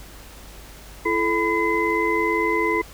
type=tone cluster; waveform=sine; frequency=337 / 434.7 / 1002 / 2050 Hz; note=E4 / A4 / B5 / C7; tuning=+38 / -21 / +25 / -36 cents; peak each=-24 dBFS; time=1.05-2.82 s; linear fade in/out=10 ms; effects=added 50 Hz sine -43 dBFS peak until 2.93 s + pink hiss -44 dBFS RMS until 2.93 s